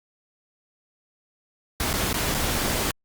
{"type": "noise with dropouts", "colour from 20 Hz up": "pink", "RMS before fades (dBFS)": -25, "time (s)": [1.8, 2.91], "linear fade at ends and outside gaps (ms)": 1, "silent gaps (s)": [[1.93, 1.938], [2.129, 2.141], [2.343, 2.347]], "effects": ["Opus 48 kbps"]}